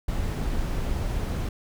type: noise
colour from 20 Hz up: brown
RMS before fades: -27 dBFS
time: 0.08-1.49 s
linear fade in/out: 5 ms
effects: none